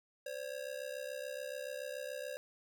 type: ring-modulated tone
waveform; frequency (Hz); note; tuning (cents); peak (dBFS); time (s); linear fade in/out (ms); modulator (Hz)
square; 547; C#5; -23; -38; 0.26-2.37; 0; 33.5
effects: none